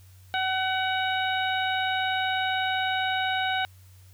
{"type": "harmonic tone with a mistuned harmonic", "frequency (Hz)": 754, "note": "F#5", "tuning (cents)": 32, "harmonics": [1, 2, 3, 4, 5], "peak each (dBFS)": [-27, -29, -34, -34, -34], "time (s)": [0.34, 3.65], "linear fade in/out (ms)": 0, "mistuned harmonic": 4, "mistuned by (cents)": -37, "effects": ["added 93 Hz sine -49 dBFS peak until 4.13 s", "white hiss -60 dBFS RMS until 4.13 s"]}